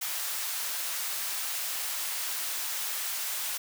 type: high-pass noise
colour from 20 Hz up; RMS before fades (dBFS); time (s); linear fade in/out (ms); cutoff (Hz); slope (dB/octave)
white; -33; 0.01-3.58; 10; 810; 12
effects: none